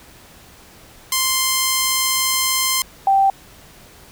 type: tone pair in turn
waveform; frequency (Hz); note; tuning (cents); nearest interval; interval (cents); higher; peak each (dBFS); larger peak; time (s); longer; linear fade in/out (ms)
5% pulse / sine; 1046.5 / 781.3; C6 / G5; 0 / -6; perfect fourth; 506; first; -4 / -11; first; 1.12-2.82 / 3.07-3.3; first; 2
effects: pink hiss -45 dBFS RMS until 4.11 s